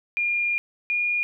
sine tone pair in turn, 2412 / 2430 Hz, D7 / D#7, +46 / -42 cents, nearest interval unison, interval 12 cents, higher second, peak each -21 / -21 dBFS, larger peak neither, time 0.17-0.58 / 0.9-1.23 s, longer first, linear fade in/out 0 ms, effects none

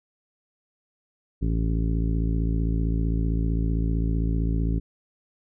harmonic tone, 55.5 Hz, A1, 16 cents sharp, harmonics 1 / 2 / 3 / 4 / 5 / 6 / 7 / 8, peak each -23 / -29 / -29 / -38 / -32 / -44 / -40 / -47 dBFS, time 1.41-4.8 s, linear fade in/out 20 ms, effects none

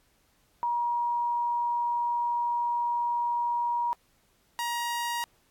sine / sawtooth tone pair in turn, 953 / 947.8 Hz, A#5 / A#5, +38 / +28 cents, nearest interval unison, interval 10 cents, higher first, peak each -25 dBFS, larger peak neither, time 0.63-3.93 / 4.59-5.24 s, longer first, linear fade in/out 0 ms, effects pink hiss -67 dBFS RMS until 5.5 s + AAC 64 kbps

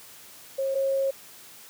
sine tone pair in turn, 540 / 542.5 Hz, C#5 / C#5, -45 / -37 cents, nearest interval unison, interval 8 cents, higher second, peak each -24 / -22 dBFS, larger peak second, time 0.58-0.75 / 0.75-1.11 s, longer second, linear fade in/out 10 ms, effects white hiss -48 dBFS RMS until 1.69 s + high-pass 80 Hz 12 dB/octave

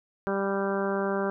harmonic tone with a mistuned harmonic, 196.8 Hz, G3, 7 cents sharp, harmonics 1 / 2 / 3 / 4 / 5 / 6 / 7 / 8, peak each -31 / -29 / -32 / -37 / -37 / -38 / -38 / -38 dBFS, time 0.27-1.3 s, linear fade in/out 0 ms, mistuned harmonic 8, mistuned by -16 cents, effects none

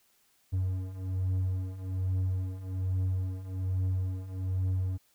triangle beating tone pair, 92.5 / 93.7 Hz, F#2 / F#2, 0 / +22 cents, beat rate 1.2 Hz, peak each -32 / -28 dBFS, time 0.52-4.98 s, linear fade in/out 20 ms, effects white hiss -68 dBFS RMS until 5.14 s

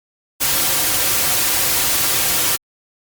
white noise with comb filter, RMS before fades -17 dBFS, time 0.4-2.57 s, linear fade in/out 20 ms, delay 4.7 ms, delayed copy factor -0.5, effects Opus 48 kbps

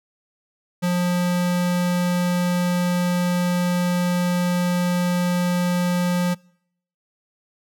square tone, 177.5 Hz, F3, 28 cents sharp, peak -19 dBFS, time 0.82-6.35 s, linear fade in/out 20 ms, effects noise-tail reverb RT60 0.7 s tail -26 dB re dry

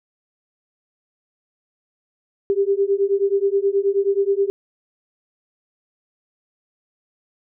sine beating tone pair, 392 / 401.4 Hz, G4 / G4, 0 / +41 cents, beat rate 9.4 Hz, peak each -19 dBFS, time 2.5-4.5 s, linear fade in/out 0 ms, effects none

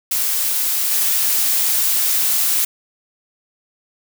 blue noise with level steps, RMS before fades -19 / -17 dBFS, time 0.11-2.65 s, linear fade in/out 5 ms, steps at 0.91 s, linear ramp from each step 5 ms, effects none

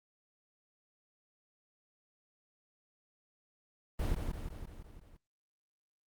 brown noise with echo, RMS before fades -32 dBFS, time 3.99-4.15 s, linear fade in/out 5 ms, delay 170 ms, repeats 6, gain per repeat -4 dB, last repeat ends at 5.17 s, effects Opus 24 kbps

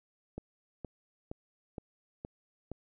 click train, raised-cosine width 2 ms, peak -26 dBFS, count 6, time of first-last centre 0.38-2.716 s, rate 2.14 Hz, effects none

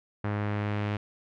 sawtooth tone with low-pass filter sweep, 103.83 Hz, G#2, in tune, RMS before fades -30 dBFS, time 0.24-0.97 s, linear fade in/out 5 ms, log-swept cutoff 1700 to 2700 Hz, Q 1.4, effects none

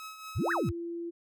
sawtooth tone with tremolo, 1284 Hz, E6, 46 cents flat, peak -36 dBFS, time 0-0.69 s, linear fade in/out 0 ms, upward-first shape triangle, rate 4.4 Hz, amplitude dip 60%
sine exponential two-way sweep, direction up then down, 64.1 to 1938 to 64.1 Hz, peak -27 dBFS, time 0.35-0.72 s, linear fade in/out 20 ms, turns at 0.52 s
sine tone, 340 Hz, F4, 46 cents flat, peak -34 dBFS, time 0.38-1.11 s, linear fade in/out 20 ms
effects none

